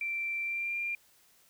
sine tone with pitch glide, 2349 to 2390 Hz, D7 to D7, 0 to +30 cents, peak -31 dBFS, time 0.01-0.95 s, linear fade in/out 2 ms, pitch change +30 cents, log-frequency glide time 0.43-0.76 s, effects white hiss -64 dBFS RMS until 1.49 s

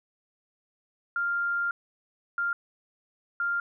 sine tone bursts at uneven times, 1396.9 Hz, F6, in tune, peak -25 dBFS, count 3, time 1.16-1.71 / 2.38-2.53 / 3.4-3.6 s, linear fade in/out 2 ms, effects none

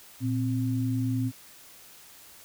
sine tone pair together, 116.2 / 260.9 Hz, A#2 / C4, -5 / -5 cents, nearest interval octave + major second, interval 1400 cents, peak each -27 / -28 dBFS, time 0.2-1.32 s, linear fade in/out 50 ms, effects white hiss -51 dBFS RMS until 2.44 s

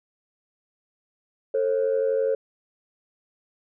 sine tone pair together, 446.5 / 538.1 Hz, A4 / C5, +25 / +48 cents, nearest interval minor third, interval 323 cents, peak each -22 dBFS, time 1.54-2.35 s, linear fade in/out 5 ms, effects tanh soft clip ceiling -15 dBFS

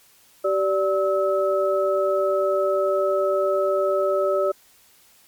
sine tone cluster, 385.2 / 583 / 1294 Hz, G4 / D5 / E6, -30 / -13 / -32 cents, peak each -23 / -20 / -27 dBFS, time 0.44-4.52 s, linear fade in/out 10 ms, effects white hiss -55 dBFS RMS until 5.27 s + MP3 96 kbps

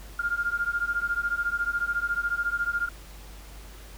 sine beating tone pair, 1400 / 1414 Hz, F6 / F6, +4 / +21 cents, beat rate 14 Hz, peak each -28 dBFS, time 0.19-2.89 s, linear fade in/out 5 ms, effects added 50 Hz sine -43 dBFS peak until 3.97 s + pink hiss -49 dBFS RMS until 3.97 s

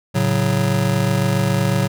square chord, F# minor, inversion first, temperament just, 111 / 138.75 / 185 Hz, A2 / C#3 / F#3, +16 / +2 / 0 cents, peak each -21 dBFS, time 0.14-1.88 s, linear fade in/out 20 ms, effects none

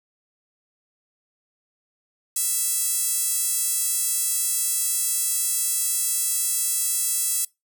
sawtooth tone with high-pass filter, 662 Hz, E5, 7 cents sharp, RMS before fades -24 dBFS, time 2.36-7.45 s, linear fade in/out 5 ms, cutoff 8800 Hz, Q 2, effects noise-tail reverb RT60 0.2 s tail -23 dB re dry

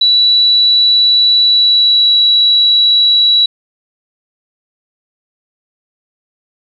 sine tone with pitch glide, 3939 to 3914 Hz, B7 to B7, -5 to -16 cents, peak -6 dBFS, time 0.01-3.46 s, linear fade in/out 5 ms, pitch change -11 cents, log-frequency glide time 1.44-2.14 s, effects 8-bit

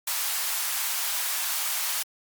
white high-pass noise, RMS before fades -28 dBFS, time 0.07-2.03 s, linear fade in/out 5 ms, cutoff 720 Hz, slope 24 dB/octave, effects Opus 48 kbps

